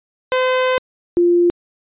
sawtooth / sine tone pair in turn, 512 / 348.2 Hz, C5 / F4, -38 / -5 cents, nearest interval perfect fifth, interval 667 cents, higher first, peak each -10 dBFS, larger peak neither, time 0.32-0.78 / 1.17-1.5 s, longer first, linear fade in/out 0 ms, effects resampled to 8000 Hz

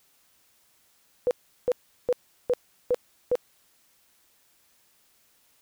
sine tone bursts, 493.9 Hz, B4, in tune, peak -19 dBFS, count 6, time 1.27-3.354 s, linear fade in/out 0 ms, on 39 ms, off 370 ms, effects white hiss -64 dBFS RMS until 5.61 s

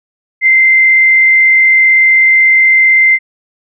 sine tone with frequency modulation, 2081 Hz, C7, 10 cents flat, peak -4 dBFS, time 0.41-3.19 s, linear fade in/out 50 ms, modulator 41 Hz, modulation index 0.44, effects none

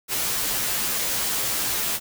white noise with comb filter, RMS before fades -25 dBFS, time 0.08-2 s, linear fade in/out 50 ms, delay 12 ms, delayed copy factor -0.9, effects none

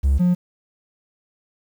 triangle tone pair in turn, 68.8 / 178.24 Hz, C#2 / F3, -12 / +36 cents, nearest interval octave + major third, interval 1648 cents, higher second, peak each -11 dBFS, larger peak neither, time 0.03-0.19 / 0.19-0.35 s, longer neither, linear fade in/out 20 ms, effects tanh soft clip ceiling -8 dBFS + 8-bit

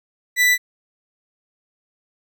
40% pulse tone, 1979 Hz, B6, 3 cents sharp, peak -12 dBFS, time 0.36-0.58 s, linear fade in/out 50 ms, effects none

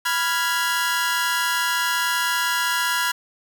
sawtooth chord, F diminished, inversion second, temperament equal, 987.8 / 1396.9 / 1661.2 Hz, Cb6 / F6 / Ab6, 0 / 0 / 0 cents, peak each -21 dBFS, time 0.05-3.12 s, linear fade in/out 10 ms, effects 7-bit

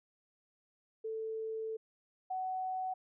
sine tone pair in turn, 442.5 / 748.3 Hz, A4 / F#5, +10 / +19 cents, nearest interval major sixth, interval 909 cents, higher second, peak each -36 / -34 dBFS, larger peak second, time 1.04-1.77 / 2.3-2.94 s, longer first, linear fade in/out 10 ms, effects none

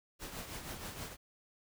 pink noise with tremolo, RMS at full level -42 dBFS, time 0.19-1.17 s, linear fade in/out 50 ms, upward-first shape triangle, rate 6.3 Hz, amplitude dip 60%, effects none

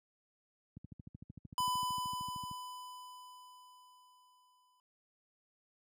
click train, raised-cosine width 5 ms, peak -34 dBFS, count 24, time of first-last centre 0.77-2.512 s, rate 13.2 Hz
square tone with exponential decay, 1000 Hz, B5, 21 cents sharp, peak -31 dBFS, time 1.58-4.8 s, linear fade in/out 1 ms, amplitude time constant 700 ms
effects high-pass 100 Hz 12 dB/octave

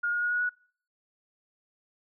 sine tone with pitch steps, 1424 / 1434.7 / 1445.5 / 1456.4 / 1467.4 Hz, F6 / F6 / F#6 / F#6 / F#6, +33 / +46 / -41 / -28 / -15 cents, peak -25 dBFS, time 0.03-0.495 s, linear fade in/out 10 ms, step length 93 ms, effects noise-tail reverb RT60 0.5 s tail -25 dB re dry

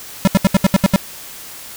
square tone bursts, 193.2 Hz, G3, 25 cents flat, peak -8 dBFS, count 8, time 0.25-0.96 s, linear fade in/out 0 ms, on 24 ms, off 74 ms, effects white hiss -34 dBFS RMS until 1.76 s

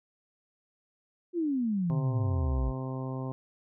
sine exponential sweep, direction down, 361.5 to 53 Hz, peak -26 dBFS, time 1.33-2.73 s, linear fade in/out 50 ms
harmonic tone, 130.81 Hz, C3, in tune, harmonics 1 / 2 / 3 / 4 / 5 / 6 / 7 / 8, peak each -34 / -38 / -43 / -44 / -47 / -50 / -48 / -47 dBFS, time 1.9-3.32 s, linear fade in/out 0 ms
effects none

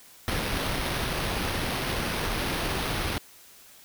pink noise with sample-and-hold, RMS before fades -29 dBFS, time 0.28-3.18 s, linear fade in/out 0 ms, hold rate 7350 Hz, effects white hiss -52 dBFS RMS until 3.84 s

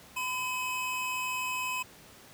square tone pair together, 1010.4 / 2552 Hz, B5 / D#7, +39 / +43 cents, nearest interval octave + major third, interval 1604 cents, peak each -35 / -34 dBFS, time 0.16-1.83 s, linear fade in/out 10 ms, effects pink hiss -53 dBFS RMS until 2.33 s + high-pass 80 Hz 12 dB/octave

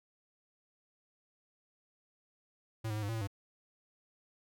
square tone with pitch steps, 111.6 / 106.3 / 107.7 / 101.2 / 113.7 / 112 / 99.2 Hz, A2 / G#2 / A2 / G#2 / A#2 / A2 / G2, +25 / +41 / -37 / -44 / -43 / +31 / +21 cents, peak -35 dBFS, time 2.84-3.274 s, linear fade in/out 10 ms, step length 62 ms, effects none

